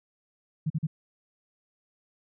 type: tone bursts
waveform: sine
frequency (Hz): 155.9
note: D#3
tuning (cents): +4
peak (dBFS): -24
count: 3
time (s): 0.66-0.87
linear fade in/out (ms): 10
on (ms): 42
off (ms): 42
effects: none